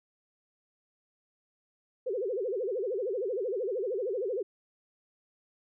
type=tone with vibrato; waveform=sine; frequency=440.8 Hz; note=A4; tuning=3 cents sharp; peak=-29 dBFS; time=2.06-4.43 s; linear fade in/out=10 ms; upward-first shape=sine; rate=13 Hz; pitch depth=290 cents each way; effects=none